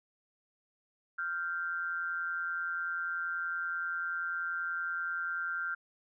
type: tone pair together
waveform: sine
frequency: 1391.6 / 1562 Hz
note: F6 / G6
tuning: -7 / -7 cents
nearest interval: major second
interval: 200 cents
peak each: -34 / -37 dBFS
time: 1.18-5.75 s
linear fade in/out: 10 ms
effects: none